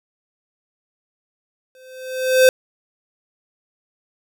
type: tone with exponential growth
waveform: square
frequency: 516 Hz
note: C5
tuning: 24 cents flat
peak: -7 dBFS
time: 1.75-2.49 s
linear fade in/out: 1 ms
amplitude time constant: 160 ms
effects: none